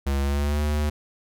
square tone with pitch glide, 69.3 to 74.7 Hz, C#2 to D2, 0 to +30 cents, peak -22 dBFS, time 0.06-0.9 s, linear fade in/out 10 ms, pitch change +130 cents, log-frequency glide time 0.21-0.63 s, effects none

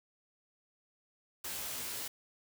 white noise with comb filter, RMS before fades -40 dBFS, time 1.44-2.08 s, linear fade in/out 5 ms, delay 16 ms, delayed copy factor +0.85, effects none

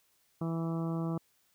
harmonic tone, 164.81 Hz, E3, in tune, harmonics 1 / 2 / 3 / 4 / 5 / 6 / 7 / 8, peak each -32 / -37 / -45 / -45 / -49 / -51 / -47 / -53 dBFS, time 0.41-1.18 s, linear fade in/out 5 ms, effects white hiss -71 dBFS RMS until 1.54 s

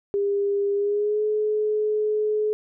sine tone with pitch glide, 402.4 to 425.8 Hz, G4 to G#4, +45 to +43 cents, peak -20 dBFS, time 0.14-2.53 s, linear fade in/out 0 ms, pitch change +98 cents, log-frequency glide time 0.74-1.23 s, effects none

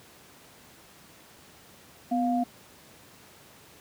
sine tone pair together, 248.9 / 704 Hz, B3 / F5, +14 / +14 cents, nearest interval octave + tritone, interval 1800 cents, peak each -25 / -27 dBFS, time 2.11-2.44 s, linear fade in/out 10 ms, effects pink hiss -53 dBFS RMS until 3.8 s + high-pass 100 Hz 12 dB/octave

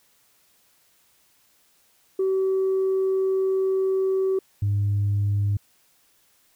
sine tone pair in turn, 381.5 / 101.54 Hz, G4 / G#2, -47 / -39 cents, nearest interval octave + major seventh, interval 2292 cents, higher first, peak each -18 dBFS, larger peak neither, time 2.19-4.39 / 4.62-5.57 s, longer first, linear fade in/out 5 ms, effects tanh soft clip ceiling -17 dBFS + white hiss -62 dBFS RMS until 6.55 s

